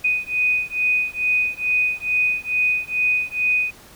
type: beating tone pair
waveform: sine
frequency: 2489 / 2491.3 Hz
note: D#7 / D#7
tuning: 0 / +2 cents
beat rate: 2.3 Hz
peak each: -21 dBFS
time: 0.04-3.71 s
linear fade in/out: 10 ms
effects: pink hiss -46 dBFS RMS until 3.95 s